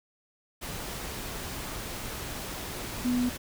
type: tone in noise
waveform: sine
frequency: 246.9 Hz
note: B3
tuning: in tune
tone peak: -24 dBFS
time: 3.04-3.3 s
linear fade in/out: 20 ms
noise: pink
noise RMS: -37 dBFS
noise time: 0.61-3.38 s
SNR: +10 dB
effects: none